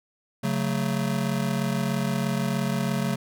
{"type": "chord", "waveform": "square", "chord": "F# minor", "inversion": "second", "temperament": "just", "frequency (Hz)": [138.75, 185, 222], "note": ["C#3", "F#3", "A3"], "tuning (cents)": [2, 0, 16], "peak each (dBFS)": -29, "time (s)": [0.43, 3.16], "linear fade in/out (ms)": 10, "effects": []}